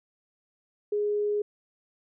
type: tone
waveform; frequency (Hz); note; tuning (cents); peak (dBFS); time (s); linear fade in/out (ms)
sine; 415.3; G#4; 0; -24; 0.92-1.42; 5
effects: none